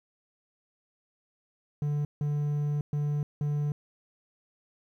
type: tone bursts at uneven times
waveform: triangle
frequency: 146.83 Hz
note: D3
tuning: in tune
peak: -24 dBFS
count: 4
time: 1.82-2.05 / 2.21-2.81 / 2.93-3.23 / 3.41-3.72 s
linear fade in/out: 2 ms
effects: 11-bit